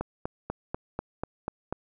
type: click train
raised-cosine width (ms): 1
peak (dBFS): -16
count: 8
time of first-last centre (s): 0.01-1.726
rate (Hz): 4.08
effects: none